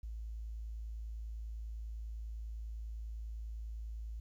sine tone, 55 Hz, A1, in tune, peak -40 dBFS, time 0.03-4.2 s, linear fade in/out 5 ms, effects 12-bit

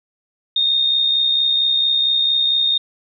sine tone with amplitude modulation, 3681 Hz, A#7, 23 cents flat, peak -12 dBFS, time 0.56-2.78 s, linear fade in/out 5 ms, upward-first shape sine, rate 64.4 Hz, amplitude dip 40%, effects none

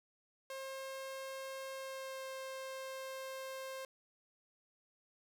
sawtooth tone with pitch glide, 534 to 529.4 Hz, C5 to C5, +35 to +20 cents, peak -39 dBFS, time 0.5-3.85 s, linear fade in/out 2 ms, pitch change -15 cents, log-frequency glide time 1.73-2.27 s, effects none

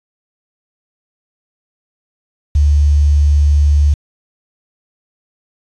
sine tone with quantisation, 73 Hz, D2, 10 cents flat, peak -7 dBFS, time 2.55-3.94 s, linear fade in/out 5 ms, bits 6, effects resampled to 22050 Hz

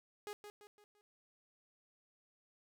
sawtooth tone with echo, 414.5 Hz, G#4, 3 cents flat, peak -39 dBFS, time 0.27-0.33 s, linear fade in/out 0 ms, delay 170 ms, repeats 4, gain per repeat -7 dB, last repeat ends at 1.01 s, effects none

